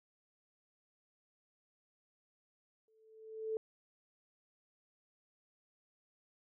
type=tone with exponential growth; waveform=sine; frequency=440 Hz; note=A4; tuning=in tune; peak=-32 dBFS; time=2.88-3.57 s; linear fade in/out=1 ms; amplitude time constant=150 ms; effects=none